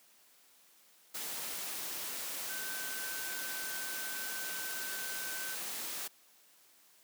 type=tone in noise; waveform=sine; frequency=1532 Hz; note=G6; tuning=40 cents flat; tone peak=-43 dBFS; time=2.49-5.55 s; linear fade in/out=10 ms; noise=white; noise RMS=-40 dBFS; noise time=1.14-6.08 s; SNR=-6 dB; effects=white hiss -64 dBFS RMS until 7.03 s + high-pass 200 Hz 12 dB/octave